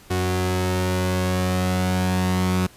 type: tone pair together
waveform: sawtooth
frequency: 91.9 / 183.94 Hz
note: F#2 / F#3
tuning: -11 / -10 cents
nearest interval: octave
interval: 1201 cents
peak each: -18 dBFS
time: 0.1-2.67 s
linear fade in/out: 10 ms
effects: pink hiss -49 dBFS RMS until 2.76 s + resampled to 32000 Hz

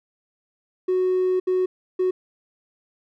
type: tone bursts at uneven times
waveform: triangle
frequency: 369.1 Hz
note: F#4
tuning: 4 cents flat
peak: -15 dBFS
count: 3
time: 0.88-1.4 / 1.47-1.66 / 1.99-2.11 s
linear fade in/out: 10 ms
effects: tanh soft clip ceiling -14 dBFS

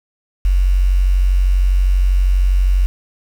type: tone with quantisation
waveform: sine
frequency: 46.24 Hz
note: F#1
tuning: in tune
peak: -10 dBFS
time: 0.45-2.86 s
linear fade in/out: 0 ms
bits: 6
effects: none

